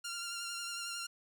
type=tone with vibrato; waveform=10% pulse; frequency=1390 Hz; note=F6; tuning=9 cents flat; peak=-30 dBFS; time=0.04-1.07 s; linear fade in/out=10 ms; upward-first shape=sine; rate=11 Hz; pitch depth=22 cents each way; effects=none